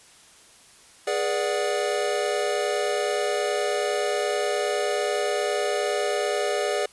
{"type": "chord", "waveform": "square", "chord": "G# half-diminished seventh", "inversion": "none", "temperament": "equal with one note detuned", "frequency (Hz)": [415.3, 484.8, 587.3, 740], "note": ["G#4", "B4", "D5", "F#5"], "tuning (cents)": [0, -32, 0, 0], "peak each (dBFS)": [-28, -31, -28, -32], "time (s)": [1.07, 6.86], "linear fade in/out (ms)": 5, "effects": ["white hiss -52 dBFS RMS until 6.92 s", "resampled to 24000 Hz"]}